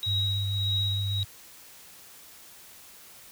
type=tone with tremolo; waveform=sine; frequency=3821 Hz; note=A#7; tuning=42 cents sharp; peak=-25 dBFS; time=0.03-1.23 s; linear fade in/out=0 ms; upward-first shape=triangle; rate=1.7 Hz; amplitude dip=65%
type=tone with vibrato; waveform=sine; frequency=99.4 Hz; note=G2; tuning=25 cents sharp; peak=-27 dBFS; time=0.06-1.25 s; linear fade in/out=20 ms; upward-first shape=sine; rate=6.7 Hz; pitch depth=15 cents each way
effects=white hiss -50 dBFS RMS until 3.31 s